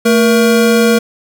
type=tone pair together; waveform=square; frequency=223.1 / 472.7 Hz; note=A3 / A#4; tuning=+24 / +24 cents; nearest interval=octave + minor second; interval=1300 cents; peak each=-11 dBFS; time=0.05-0.99 s; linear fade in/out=10 ms; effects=none